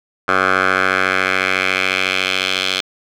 10% pulse tone with band-pass filter sweep, 94 Hz, F#2, 28 cents sharp, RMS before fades -17 dBFS, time 0.28-2.81 s, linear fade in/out 5 ms, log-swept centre 1300 to 3400 Hz, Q 2.2, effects none

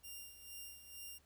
5% pulse tone with tremolo, 2794 Hz, F7, in tune, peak -38 dBFS, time 0.03-1.19 s, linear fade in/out 20 ms, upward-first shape sine, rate 2.2 Hz, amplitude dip 65%, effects added 73 Hz sine -70 dBFS peak until 1.25 s + pink hiss -72 dBFS RMS until 1.25 s

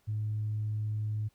sine tone, 106.9 Hz, A2, 49 cents flat, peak -29 dBFS, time 0.07-1.29 s, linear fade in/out 20 ms, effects tanh soft clip ceiling -25 dBFS + pink hiss -71 dBFS RMS until 1.34 s

